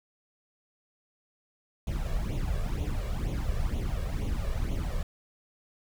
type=noise with flanger; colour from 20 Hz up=brown; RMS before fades=-30 dBFS; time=1.87-5.03 s; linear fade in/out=2 ms; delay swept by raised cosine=0.3 to 1.8 ms; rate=2.1 Hz; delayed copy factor=+0.75; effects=none